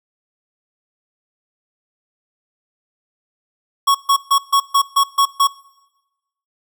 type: tone bursts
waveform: square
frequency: 1108.7 Hz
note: C#6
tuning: in tune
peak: -11 dBFS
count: 8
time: 3.87-5.474 s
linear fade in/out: 10 ms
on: 78 ms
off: 140 ms
effects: noise-tail reverb RT60 1.0 s tail -22 dB re dry